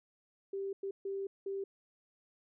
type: tone bursts at uneven times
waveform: sine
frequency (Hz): 392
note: G4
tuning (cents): 0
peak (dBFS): -35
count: 4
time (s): 0.53-0.73 / 0.83-0.91 / 1.05-1.27 / 1.46-1.64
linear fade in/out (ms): 5
effects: none